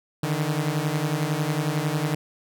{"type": "beating tone pair", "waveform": "sawtooth", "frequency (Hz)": [146.5, 157.5], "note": ["D3", "D#3"], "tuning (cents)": [-4, 21], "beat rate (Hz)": 11, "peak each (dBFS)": [-22, -22], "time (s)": [0.23, 2.15], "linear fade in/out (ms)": 5, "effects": []}